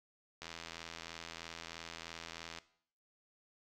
click train, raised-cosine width 0.2 ms, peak -27 dBFS, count 181, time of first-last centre 0.42-2.586 s, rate 83.1 Hz, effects noise-tail reverb RT60 0.6 s tail -18 dB re dry

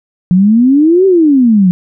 sine exponential two-way sweep, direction up then down, 174.61 to 392 to 174.61 Hz, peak -4 dBFS, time 0.31-1.71 s, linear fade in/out 0 ms, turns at 1.06 s, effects none

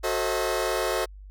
sawtooth chord, F# diminished seventh, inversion none, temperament just, 370 / 444 / 532.8 / 639.4 Hz, F#4 / A4 / C5 / Eb5, 0 / +16 / +31 / +47 cents, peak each -26 dBFS, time 0.03-1.06 s, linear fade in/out 20 ms, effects added 49 Hz sine -41 dBFS peak until 1.3 s

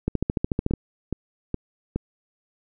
two click trains, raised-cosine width 3 ms, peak -12 / -9 dBFS, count 4 / 10, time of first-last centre 0.71-1.96 / 0.08-0.737 s, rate 2.4 / 13.7 Hz, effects none

